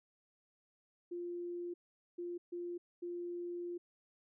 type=tone bursts at uneven times; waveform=sine; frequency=349.2 Hz; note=F4; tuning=in tune; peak=-39 dBFS; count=4; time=1.11-1.74 / 2.18-2.38 / 2.52-2.78 / 3.02-3.78 s; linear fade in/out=10 ms; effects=none